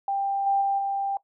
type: tone with level steps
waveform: sine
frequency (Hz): 791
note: G5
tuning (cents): +15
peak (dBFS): -23 / -19 / -21 / -24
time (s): 0.08-1.17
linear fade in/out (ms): 2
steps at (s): 0.46 / 0.61 / 0.78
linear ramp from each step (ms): 10
effects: noise-tail reverb RT60 0.1 s tail -18 dB re dry